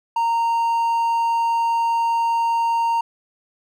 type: tone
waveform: triangle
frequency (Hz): 925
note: A#5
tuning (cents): -14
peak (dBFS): -15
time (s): 0.16-3.01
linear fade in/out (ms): 5
effects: none